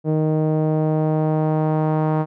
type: tone with low-pass filter sweep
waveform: sawtooth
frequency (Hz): 155.56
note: D#3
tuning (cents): 0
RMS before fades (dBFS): -19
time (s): 0.04-2.26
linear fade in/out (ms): 50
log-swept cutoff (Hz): 510 to 950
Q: 1.7
effects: none